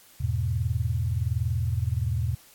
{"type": "chord", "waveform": "sine", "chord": "E major", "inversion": "none", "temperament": "equal", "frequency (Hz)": [82.41, 103.83, 123.47], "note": ["E2", "G#2", "B2"], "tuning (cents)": [0, 0, 0], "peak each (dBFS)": -28, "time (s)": [0.2, 2.35], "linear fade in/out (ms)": 10, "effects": ["white hiss -54 dBFS RMS until 2.54 s", "AAC 64 kbps"]}